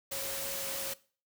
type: tone in noise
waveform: sine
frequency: 546 Hz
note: C#5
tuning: 26 cents flat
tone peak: -42 dBFS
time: 0.11-0.94 s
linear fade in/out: 10 ms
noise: white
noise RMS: -37 dBFS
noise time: 0.11-0.94 s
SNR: -8 dB
effects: noise-tail reverb RT60 0.4 s tail -20 dB re dry